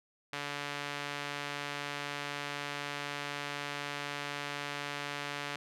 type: tone with band-pass filter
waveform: sawtooth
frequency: 144 Hz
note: D3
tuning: 34 cents flat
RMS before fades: -39 dBFS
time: 0.33-5.56 s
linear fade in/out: 2 ms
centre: 2400 Hz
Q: 0.81
effects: none